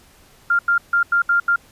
sine tone bursts at uneven times, 1396 Hz, F6, 1 cent flat, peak -13 dBFS, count 6, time 0.5-0.59 / 0.68-0.78 / 0.93-1.03 / 1.12-1.22 / 1.29-1.4 / 1.48-1.56 s, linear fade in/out 5 ms, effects pink hiss -51 dBFS RMS until 1.71 s + resampled to 32000 Hz

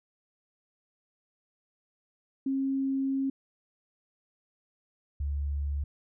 sine tone pair in turn, 269.8 / 71.46 Hz, C#4 / D2, -47 / -47 cents, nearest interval octave + major seventh, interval 2300 cents, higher first, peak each -26 / -28 dBFS, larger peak first, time 2.46-3.3 / 5.2-5.84 s, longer first, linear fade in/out 5 ms, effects none

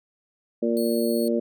harmonic tone, 116.54 Hz, A#2, in tune, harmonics 2 / 3 / 4 / 5, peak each -24 / -26 / -27 / -28 dBFS, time 0.62-1.4 s, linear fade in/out 10 ms
10% pulse tone, 4371 Hz, C#8, 25 cents flat, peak -28 dBFS, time 0.77-1.28 s, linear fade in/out 0 ms
effects none

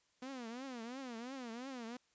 sawtooth tone with vibrato, 247.5 Hz, B3, 4 cents sharp, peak -40 dBFS, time 0.22-1.97 s, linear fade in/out 5 ms, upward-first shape triangle, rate 2.9 Hz, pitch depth 200 cents each way, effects white hiss -75 dBFS RMS until 2.14 s + resampled to 16000 Hz

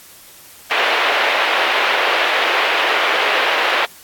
white band-pass noise, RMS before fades -17 dBFS, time 0.71-3.85 s, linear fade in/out 0 ms, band 420 to 2900 Hz, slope 24 dB/octave, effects white hiss -42 dBFS RMS until 4.03 s + AAC 64 kbps

